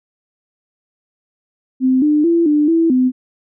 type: tone with pitch steps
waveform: sine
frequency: 259 / 299.8 / 337.3 / 297.7 / 329.9 / 255 Hz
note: C4 / D4 / E4 / D4 / E4 / C4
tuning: -17 / +36 / +40 / +24 / +1 / -44 cents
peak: -10 dBFS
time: 1.8-3.12 s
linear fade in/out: 50 ms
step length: 220 ms
effects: none